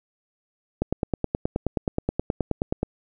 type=click train; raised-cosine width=2 ms; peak=-9 dBFS; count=20; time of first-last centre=0.82-2.831 s; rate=9.45 Hz; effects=none